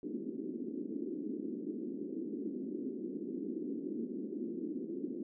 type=band-pass noise; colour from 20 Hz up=white; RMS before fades=-40 dBFS; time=0.03-5.23 s; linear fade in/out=2 ms; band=210 to 370 Hz; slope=48 dB/octave; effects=none